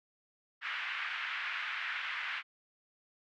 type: band-pass noise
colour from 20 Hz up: pink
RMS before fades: -38 dBFS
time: 0.61-2.43 s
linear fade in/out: 50 ms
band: 1400 to 2700 Hz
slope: 24 dB/octave
effects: none